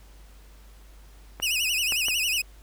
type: clicks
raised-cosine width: 0.5 ms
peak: -19 dBFS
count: 3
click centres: 1.4 / 1.923 / 2.084 s
type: tone with vibrato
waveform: sawtooth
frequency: 2711 Hz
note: E7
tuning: 48 cents sharp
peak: -20 dBFS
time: 1.42-2.42 s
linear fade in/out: 10 ms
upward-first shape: sine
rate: 11 Hz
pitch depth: 160 cents each way
effects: added 50 Hz sine -47 dBFS peak until 2.62 s + pink hiss -57 dBFS RMS until 2.62 s